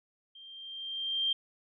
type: tone with level ramp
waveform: sine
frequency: 3173 Hz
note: G7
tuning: 20 cents sharp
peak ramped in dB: -49 to -25 dBFS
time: 0.35-1.33 s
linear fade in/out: 5 ms
effects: none